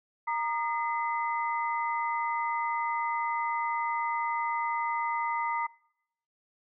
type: tone cluster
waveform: sine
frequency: 932 / 1220 / 2030 Hz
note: A#5 / D#6 / B6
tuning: -1 / -34 / +47 cents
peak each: -29 / -34 / -36 dBFS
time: 0.27-5.67 s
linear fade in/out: 10 ms
effects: noise-tail reverb RT60 0.8 s tail -24 dB re dry